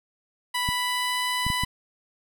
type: tone with pitch glide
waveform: 15% pulse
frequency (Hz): 987.8 to 995.2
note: B5 to B5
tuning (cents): 0 to +13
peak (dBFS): -18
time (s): 0.54-1.65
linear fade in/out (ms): 10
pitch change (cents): +13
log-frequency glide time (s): 0.7-1.21
type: clicks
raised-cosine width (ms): 5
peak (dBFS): -17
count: 4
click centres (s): 0.689 / 1.466 / 1.502 / 1.636
effects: none